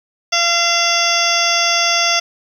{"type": "harmonic tone", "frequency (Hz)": 685, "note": "F5", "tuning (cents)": -34, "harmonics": [1, 2, 3, 4, 5, 7, 8, 9], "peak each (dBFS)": [-21, -21, -21, -21, -21, -21, -21, -21], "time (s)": [0.32, 2.2], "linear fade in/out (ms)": 10, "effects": ["7-bit"]}